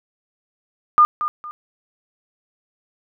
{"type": "tone with echo", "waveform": "sine", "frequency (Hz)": 1212, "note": "D#6", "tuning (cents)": -46, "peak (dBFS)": -8, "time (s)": [0.98, 1.05], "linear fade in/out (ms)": 0, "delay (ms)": 230, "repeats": 2, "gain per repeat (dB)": -11, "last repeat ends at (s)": 1.51, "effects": []}